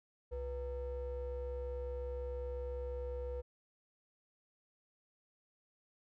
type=ring-modulated tone; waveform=triangle; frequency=213.6 Hz; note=G#3; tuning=49 cents sharp; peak=-33 dBFS; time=0.31-3.42 s; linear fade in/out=20 ms; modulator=278 Hz; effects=none